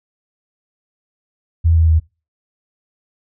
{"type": "tone with pitch steps", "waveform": "sine", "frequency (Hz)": [82.8, 81.33, 79.89], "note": ["E2", "E2", "D#2"], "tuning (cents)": [8, -23, 46], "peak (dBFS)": -9, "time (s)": [1.64, 2], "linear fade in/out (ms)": 20, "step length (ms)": 120, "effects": ["noise-tail reverb RT60 0.3 s tail -24 dB re dry"]}